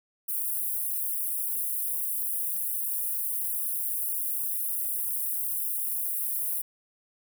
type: high-pass noise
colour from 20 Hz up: white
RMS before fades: -30 dBFS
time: 0.28-6.62 s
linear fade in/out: 10 ms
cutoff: 9700 Hz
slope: 48 dB/octave
effects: none